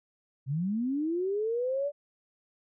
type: linear sweep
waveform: sine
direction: up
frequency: 125.8 to 587.3 Hz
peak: -27 dBFS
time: 0.46-1.92 s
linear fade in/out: 50 ms
effects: none